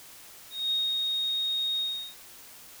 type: tone with ADSR envelope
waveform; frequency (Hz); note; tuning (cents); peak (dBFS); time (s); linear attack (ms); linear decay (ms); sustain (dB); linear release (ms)
sine; 3729; A#7; 0; -24; 0.5-2.15; 210; 220; -2; 350
effects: white hiss -49 dBFS RMS until 2.8 s